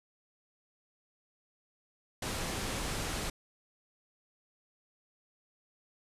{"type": "low-pass noise", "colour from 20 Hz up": "pink", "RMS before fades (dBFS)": -36, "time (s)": [2.22, 3.3], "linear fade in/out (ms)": 5, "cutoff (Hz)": 11000, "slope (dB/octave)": 24, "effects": ["resampled to 32000 Hz"]}